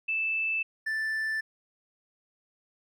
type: tone pair in turn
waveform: sine / triangle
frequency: 2637 / 1763.5 Hz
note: E7 / A6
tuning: 0 / +3 cents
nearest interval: perfect fifth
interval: 697 cents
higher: first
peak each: -26 dBFS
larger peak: neither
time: 0.08-0.63 / 0.86-1.41 s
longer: neither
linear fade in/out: 10 ms
effects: none